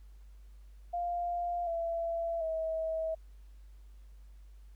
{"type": "tone with pitch steps", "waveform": "sine", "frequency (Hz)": [698.5, 670.8, 644.2], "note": ["F5", "E5", "E5"], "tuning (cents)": [0, 30, -40], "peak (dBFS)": -31, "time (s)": [0.93, 3.15], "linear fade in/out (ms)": 10, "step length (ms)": 740, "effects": ["added 50 Hz sine -50 dBFS peak until 4.75 s", "pink hiss -72 dBFS RMS until 4.75 s"]}